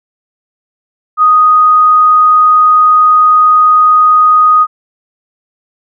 sine tone, 1244.5 Hz, D#6, in tune, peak -3 dBFS, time 1.17-4.67 s, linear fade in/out 50 ms, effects none

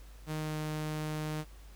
sawtooth tone with pitch glide, 154.9 to 153.83 Hz, D#3 to D#3, -7 to -19 cents, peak -30 dBFS, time 0.26-1.45 s, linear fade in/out 50 ms, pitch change -12 cents, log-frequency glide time 0.38-0.58 s, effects added 50 Hz sine -49 dBFS peak until 1.75 s + pink hiss -60 dBFS RMS until 1.75 s

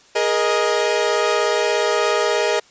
sawtooth chord, Ab suspended second, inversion none, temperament equal with one note detuned, 415.3 / 472.1 / 622.3 Hz, Ab4 / Bb4 / Eb5, 0 / +22 / 0 cents, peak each -17 dBFS, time 0.15-2.6 s, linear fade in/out 10 ms, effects white hiss -51 dBFS RMS until 2.7 s + resampled to 16000 Hz

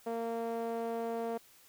sawtooth tone with band-pass filter, 230.1 Hz, A#3, 22 cents flat, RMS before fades -36 dBFS, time 0.06-1.38 s, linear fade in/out 10 ms, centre 570 Hz, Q 2.3, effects white hiss -61 dBFS RMS until 1.68 s

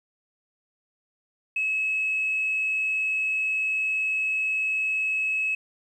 sine tone, 2579 Hz, E7, 39 cents flat, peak -22 dBFS, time 1.56-5.55 s, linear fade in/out 5 ms, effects tanh soft clip ceiling -18 dBFS + 10-bit

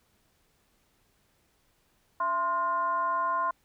sine tone with frequency modulation, 1046.5 Hz, C6, in tune, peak -25 dBFS, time 2.2-3.51 s, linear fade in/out 5 ms, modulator 377 Hz, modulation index 0.6, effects pink hiss -69 dBFS RMS until 3.64 s

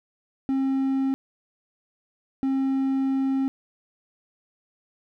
triangle tone bursts at uneven times, 268.2 Hz, C4, 43 cents sharp, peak -19 dBFS, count 2, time 0.49-1.14 / 2.43-3.48 s, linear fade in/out 0 ms, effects none

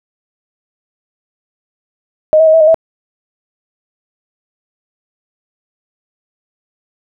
sine tone with pitch steps, 621 / 642 / 630 / 650 / 619 / 650 Hz, D#5 / E5 / D#5 / E5 / D#5 / E5, -3 / -46 / +21 / -24 / -9 / -24 cents, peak -4 dBFS, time 2.33-2.744 s, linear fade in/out 0 ms, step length 69 ms, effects none

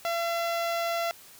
sawtooth tone with notch filter, 678 Hz, E5, 49 cents sharp, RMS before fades -29 dBFS, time 0.05-1.11 s, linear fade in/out 0 ms, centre 8900 Hz, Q 1.2, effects white hiss -51 dBFS RMS until 1.39 s

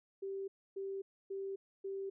sine tone bursts, 390 Hz, G4, 9 cents flat, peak -38 dBFS, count 4, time 0.22-2.1 s, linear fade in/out 10 ms, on 260 ms, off 280 ms, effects none

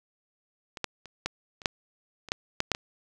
clicks, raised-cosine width 0.2 ms, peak -21 / -11 / -27 / -11 / -27 / -6 / -25 / -9 / -8 / -6 / -16 dBFS, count 11, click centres 0.772 / 0.843 / 1.057 / 1.26 / 1.618 / 1.658 / 2.287 / 2.319 / 2.604 / 2.717 / 2.749 s, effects none

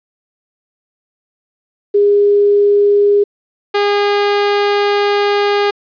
sine / sawtooth tone pair in turn, 408 / 408 Hz, G#4 / G#4, -31 / -31 cents, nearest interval unison, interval 0 cents, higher neither, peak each -7 dBFS, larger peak neither, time 1.94-3.24 / 3.74-5.71 s, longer second, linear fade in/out 10 ms, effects resampled to 11025 Hz + 8-bit

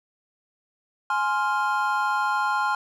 triangle chord, F minor, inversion first, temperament just, 838.1 / 1047.7 / 1396.9 Hz, Ab5 / C6 / F6, +16 / +2 / 0 cents, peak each -24 dBFS, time 1.1-2.75 s, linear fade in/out 2 ms, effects none

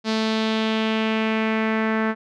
sawtooth tone with low-pass filter sweep, 220.2 Hz, A3, 2 cents sharp, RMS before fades -22 dBFS, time 0.04-2.15 s, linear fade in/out 50 ms, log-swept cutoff 4600 to 1700 Hz, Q 2.4, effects none

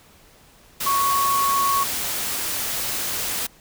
sine tone in noise, 1108.7 Hz, C#6, in tune, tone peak -18 dBFS, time 0.86-1.84 s, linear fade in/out 10 ms, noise white, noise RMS -26 dBFS, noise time 0.8-3.47 s, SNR +5 dB, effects pink hiss -52 dBFS RMS until 3.6 s

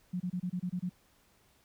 sine tone bursts, 180 Hz, F#3, 47 cents flat, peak -31 dBFS, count 8, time 0.13-0.895 s, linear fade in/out 10 ms, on 72 ms, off 27 ms, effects pink hiss -67 dBFS RMS until 1.64 s

